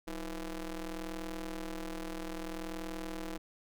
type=ring-modulated tone; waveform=sawtooth; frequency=169.3 Hz; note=E3; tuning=46 cents sharp; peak=-31 dBFS; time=0.07-3.38 s; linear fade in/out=10 ms; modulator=149 Hz; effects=none